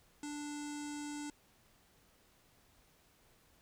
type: tone with low-pass filter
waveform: square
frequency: 293.7 Hz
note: D4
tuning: in tune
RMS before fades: -43 dBFS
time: 0.23-1.3 s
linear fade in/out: 2 ms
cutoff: 7800 Hz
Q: 4.4
effects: pink hiss -68 dBFS RMS until 3.61 s